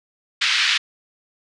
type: band-pass noise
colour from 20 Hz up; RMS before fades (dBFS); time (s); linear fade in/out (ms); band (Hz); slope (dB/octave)
white; -19; 0.41-0.78; 10; 1500 to 4200; 24
effects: resampled to 24000 Hz